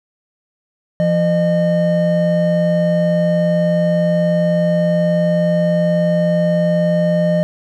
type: tone pair together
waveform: triangle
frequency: 171.2 / 610.1 Hz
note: F3 / D#5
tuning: -34 / -34 cents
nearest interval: octave + minor seventh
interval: 2200 cents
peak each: -13 dBFS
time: 1-7.43 s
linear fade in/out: 0 ms
effects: none